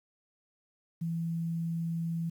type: tone with quantisation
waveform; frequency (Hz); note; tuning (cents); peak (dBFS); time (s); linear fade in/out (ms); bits
sine; 166.4; E3; +17; -30; 1.01-2.3; 10; 10
effects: none